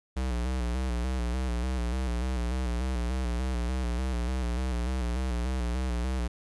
square tone with vibrato, 61.74 Hz, B1, in tune, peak -28 dBFS, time 0.16-6.28 s, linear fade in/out 10 ms, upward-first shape square, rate 3.4 Hz, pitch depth 69 cents each way, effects resampled to 24000 Hz + 11-bit

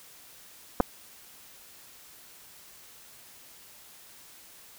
clicks, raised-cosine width 1 ms, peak -8 dBFS, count 2, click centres 0.802 / 0.806 s, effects white hiss -52 dBFS RMS until 4.78 s

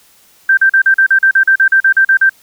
sine tone bursts, 1568 Hz, G6, in tune, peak -5 dBFS, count 15, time 0.49-2.295 s, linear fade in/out 5 ms, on 83 ms, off 40 ms, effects white hiss -48 dBFS RMS until 2.42 s

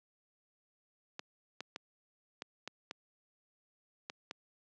clicks, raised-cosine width 0.2 ms, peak -23 dBFS, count 8, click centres 1.194 / 1.606 / 1.761 / 2.421 / 2.676 / 2.911 / 4.099 / 4.311 s, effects high-pass 200 Hz 12 dB/octave + low-pass 7000 Hz 12 dB/octave

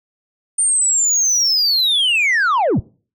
sine linear sweep, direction down, 9000 to 62.6 Hz, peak -10 dBFS, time 0.58-2.8 s, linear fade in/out 10 ms, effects noise-tail reverb RT60 0.4 s tail -25 dB re dry + tanh soft clip ceiling -12 dBFS

